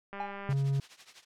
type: click train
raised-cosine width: 0.5 ms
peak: -27 dBFS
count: 80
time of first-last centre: 0.13-0.527 s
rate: 199 Hz
type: tone with exponential decay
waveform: triangle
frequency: 816 Hz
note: G#5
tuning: 31 cents flat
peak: -28 dBFS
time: 0.2-0.45 s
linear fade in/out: 2 ms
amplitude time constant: 53 ms
type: noise with tremolo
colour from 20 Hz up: blue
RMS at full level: -39 dBFS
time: 0.49-1.25 s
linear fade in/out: 20 ms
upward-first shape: triangle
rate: 12 Hz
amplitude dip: 90%
type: tone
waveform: triangle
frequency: 137.7 Hz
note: C#3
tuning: 11 cents flat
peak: -24 dBFS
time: 0.49-0.8 s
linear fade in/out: 2 ms
effects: low-pass 4000 Hz 12 dB/octave